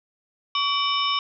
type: tone cluster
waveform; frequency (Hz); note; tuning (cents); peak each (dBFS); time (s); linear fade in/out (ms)
sine; 1134 / 2326 / 2984 / 3672 / 5300; C#6 / D7 / F#7 / A#7 / E8; +39 / -17 / +14 / -27 / +9; -24 / -31 / -26 / -28 / -32; 0.55-1.19; 2
effects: none